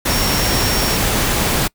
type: tone in noise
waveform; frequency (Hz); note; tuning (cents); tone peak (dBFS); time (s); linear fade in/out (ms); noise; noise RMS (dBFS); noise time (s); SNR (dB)
sine; 5530; F8; -18; -23; 0.09-0.97; 10; pink; -17; 0.05-1.68; -9
effects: noise-tail reverb RT60 0.1 s tail -25 dB re dry